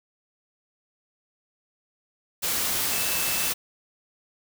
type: tone in noise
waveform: sine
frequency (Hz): 2637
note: E7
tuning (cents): 0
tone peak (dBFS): -34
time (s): 2.91-3.51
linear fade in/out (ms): 20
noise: white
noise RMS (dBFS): -26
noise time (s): 2.42-3.54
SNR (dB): -11
effects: none